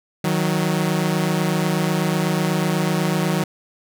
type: tone pair together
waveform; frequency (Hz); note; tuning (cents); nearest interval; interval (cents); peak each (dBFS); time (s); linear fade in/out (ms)
sawtooth; 156.92 / 185; D#3 / F#3; +15 / 0; minor third; 285; -17; 0.24-3.44; 5
effects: none